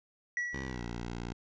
triangle tone with exponential decay, 1938 Hz, B6, 33 cents flat, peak -27 dBFS, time 0.37-1.06 s, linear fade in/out 1 ms, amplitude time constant 150 ms
10% pulse tone with pitch glide, 66.8 to 58.83 Hz, C2 to A#1, +36 to +17 cents, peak -29 dBFS, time 0.53-1.33 s, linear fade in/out 10 ms, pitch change -219 cents, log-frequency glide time 0.64-0.82 s
effects resampled to 16000 Hz

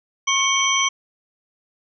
sine tone cluster, 1084 / 2235 / 3160 / 5940 Hz, C#6 / C#7 / G7 / F#8, -39 / +14 / +13 / +6 cents, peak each -22 dBFS, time 0.27-0.89 s, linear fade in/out 10 ms, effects none

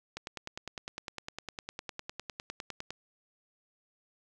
click train, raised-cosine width 0.2 ms, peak -21 dBFS, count 28, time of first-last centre 0.17-2.906 s, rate 9.87 Hz, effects none

